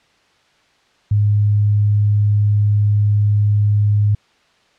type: tone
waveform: sine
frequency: 103.83 Hz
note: G#2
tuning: in tune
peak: -11 dBFS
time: 1.11-4.15 s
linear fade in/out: 5 ms
effects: white hiss -56 dBFS RMS until 4.78 s + low-pass 4000 Hz 12 dB/octave